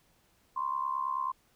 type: tone with amplitude modulation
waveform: sine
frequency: 1046.5 Hz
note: C6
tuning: in tune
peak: -26 dBFS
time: 0.56-1.32 s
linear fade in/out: 10 ms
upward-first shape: sine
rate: 69.3 Hz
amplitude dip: 80%
effects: pink hiss -68 dBFS RMS until 1.55 s